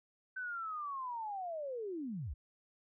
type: linear sweep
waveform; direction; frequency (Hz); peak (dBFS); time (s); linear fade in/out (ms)
sine; down; 1535 to 50.2; -38; 0.36-2.34; 10
effects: none